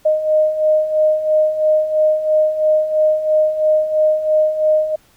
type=beating tone pair; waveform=sine; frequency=616 / 619 Hz; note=D#5 / D#5; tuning=-17 / -9 cents; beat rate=3 Hz; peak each=-19 / -13 dBFS; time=0.05-4.96 s; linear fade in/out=10 ms; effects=pink hiss -53 dBFS RMS until 5.16 s